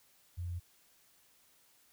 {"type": "tone with sample-and-hold", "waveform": "sine", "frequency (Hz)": 87.5, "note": "F2", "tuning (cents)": 4, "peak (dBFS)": -36, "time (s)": [0.37, 0.6], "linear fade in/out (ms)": 20, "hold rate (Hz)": 11025, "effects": ["white hiss -67 dBFS RMS until 1.92 s"]}